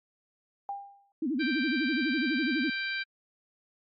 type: tone with exponential decay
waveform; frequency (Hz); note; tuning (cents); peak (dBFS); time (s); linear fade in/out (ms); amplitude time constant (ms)
sine; 800; G5; +35; -30; 0.69-1.12; 1; 93
type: tone with vibrato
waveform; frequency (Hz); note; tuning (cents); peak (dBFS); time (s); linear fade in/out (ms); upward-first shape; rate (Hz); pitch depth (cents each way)
sine; 279.6; C#4; +15; -27; 1.22-2.7; 5; sine; 12; 280
type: harmonic tone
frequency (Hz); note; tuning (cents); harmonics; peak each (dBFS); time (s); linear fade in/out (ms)
784; G5; 0; 2 / 3 / 4 / 5 / 6; -33 / -35 / -43 / -40 / -43; 1.39-3.04; 20
effects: AAC 64 kbps